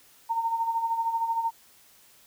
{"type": "tone with tremolo", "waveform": "sine", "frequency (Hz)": 915, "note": "A#5", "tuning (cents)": -32, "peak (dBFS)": -22, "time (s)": [0.29, 1.51], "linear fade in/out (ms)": 20, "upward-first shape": "sine", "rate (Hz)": 13, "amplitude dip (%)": 60, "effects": ["white hiss -57 dBFS RMS until 2.26 s"]}